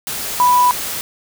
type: tone in noise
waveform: sine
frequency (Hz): 987.8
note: B5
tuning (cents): 0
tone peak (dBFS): -9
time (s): 0.4-0.71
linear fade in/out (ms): 0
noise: white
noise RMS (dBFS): -24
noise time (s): 0.07-1.01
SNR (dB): +12
effects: none